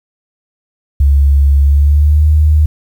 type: tone with pitch glide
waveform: sine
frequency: 70 to 76.34 Hz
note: C#2 to D#2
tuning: +18 to -32 cents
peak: -5 dBFS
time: 1-2.66 s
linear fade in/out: 5 ms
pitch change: +150 cents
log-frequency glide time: 1.63-2.26 s
effects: 7-bit